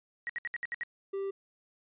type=tone bursts; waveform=sine; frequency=1900 Hz; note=A#6; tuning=33 cents sharp; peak=-32 dBFS; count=7; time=0.27-0.834 s; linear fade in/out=0 ms; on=24 ms; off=66 ms
type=tone; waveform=triangle; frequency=392 Hz; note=G4; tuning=in tune; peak=-30 dBFS; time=1.13-1.31 s; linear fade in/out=10 ms
effects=resampled to 8000 Hz